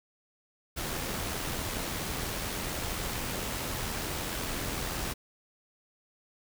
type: noise with amplitude modulation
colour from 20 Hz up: pink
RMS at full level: -33 dBFS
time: 0.76-5.14 s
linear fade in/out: 20 ms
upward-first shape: sine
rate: 84.4 Hz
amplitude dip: 30%
effects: none